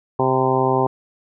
harmonic tone with a mistuned harmonic, 130.81 Hz, C3, in tune, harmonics 1 / 2 / 3 / 4 / 5 / 6 / 7 / 8, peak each -24 / -25 / -20 / -25 / -26 / -23 / -23 / -25 dBFS, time 0.19-0.87 s, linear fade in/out 5 ms, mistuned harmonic 8, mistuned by -37 cents, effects none

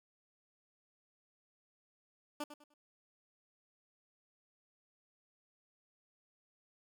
15% pulse tone with echo, 295 Hz, D4, 8 cents sharp, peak -31 dBFS, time 2.4-2.44 s, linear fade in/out 5 ms, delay 100 ms, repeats 3, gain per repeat -11 dB, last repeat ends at 2.74 s, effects none

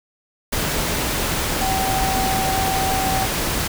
sine tone in noise, 766 Hz, G5, 40 cents flat, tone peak -21 dBFS, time 1.61-3.26 s, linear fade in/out 10 ms, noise pink, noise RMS -22 dBFS, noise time 0.52-3.68 s, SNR -2 dB, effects none

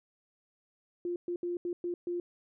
sine tone bursts at uneven times, 350 Hz, F4, 4 cents sharp, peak -31 dBFS, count 6, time 1.05-1.16 / 1.28-1.36 / 1.43-1.57 / 1.65-1.73 / 1.84-1.94 / 2.07-2.2 s, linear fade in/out 2 ms, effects none

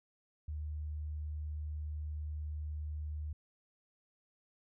sine tone, 75.8 Hz, D#2, 45 cents flat, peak -37 dBFS, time 0.48-3.33 s, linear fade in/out 5 ms, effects none

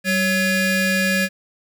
30% pulse ring-modulated tone, 748 Hz, F#5, 19 cents sharp, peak -11 dBFS, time 0.04-1.29 s, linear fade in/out 50 ms, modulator 941 Hz, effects none

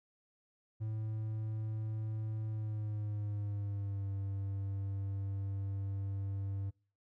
triangle tone with pitch glide, 109.1 to 98.33 Hz, A2 to G2, -14 to +6 cents, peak -33 dBFS, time 0.8-6.71 s, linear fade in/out 20 ms, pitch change -180 cents, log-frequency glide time 2.48-4.1 s, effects noise-tail reverb RT60 0.4 s tail -25 dB re dry

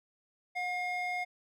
triangle ring-modulated tone, 1430 Hz, F6, 41 cents sharp, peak -27 dBFS, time 0.55-1.25 s, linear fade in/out 20 ms, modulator 708 Hz, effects none

